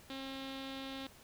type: tone with low-pass filter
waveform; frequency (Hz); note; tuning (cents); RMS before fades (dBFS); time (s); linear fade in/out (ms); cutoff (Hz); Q
sawtooth; 268.6; C4; +46; -44; 0.1-1.07; 2; 3700; 4.3
effects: pink hiss -59 dBFS RMS until 1.23 s